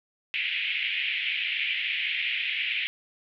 pink band-pass noise, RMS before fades -29 dBFS, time 0.34-2.87 s, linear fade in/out 0 ms, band 2100 to 3100 Hz, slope 48 dB/octave, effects none

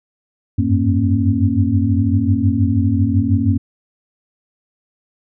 sine tone cluster, 91.9 / 97.7 / 104.6 / 231.9 / 272.8 Hz, F#2 / G2 / G#2 / A#3 / C#4, -11 / -5 / +13 / -9 / -28 cents, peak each -19 dBFS, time 0.58-3.58 s, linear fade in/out 10 ms, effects none

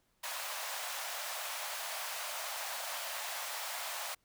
pink high-pass noise, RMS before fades -40 dBFS, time 0.23-4.15 s, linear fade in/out 10 ms, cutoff 600 Hz, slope 48 dB/octave, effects pink hiss -75 dBFS RMS until 4.24 s

